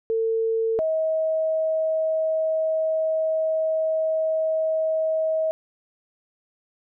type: tone pair in turn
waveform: sine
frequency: 450 / 636.4 Hz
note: A4 / D#5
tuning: +39 / +39 cents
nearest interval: tritone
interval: 600 cents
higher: second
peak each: -20 / -20 dBFS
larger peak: neither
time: 0.1-0.79 / 0.79-5.51 s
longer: second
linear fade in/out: 0 ms
effects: none